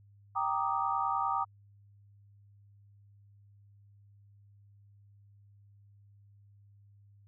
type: chord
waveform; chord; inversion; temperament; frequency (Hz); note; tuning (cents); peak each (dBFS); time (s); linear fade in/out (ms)
sine; Eb major seventh; first; equal; 784 / 932.3 / 1174.7 / 1244.5; G5 / Bb5 / D6 / Eb6; 0 / 0 / 0 / 0; -34; 0.35-1.45; 20
effects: added 101 Hz sine -57 dBFS peak until 7.27 s